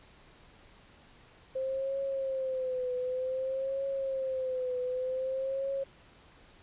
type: tone with vibrato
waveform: sine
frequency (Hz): 523.3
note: C5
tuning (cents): 0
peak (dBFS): -30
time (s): 1.55-5.84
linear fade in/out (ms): 10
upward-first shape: triangle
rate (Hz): 0.54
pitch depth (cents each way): 81
effects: pink hiss -58 dBFS RMS until 6.62 s + resampled to 8000 Hz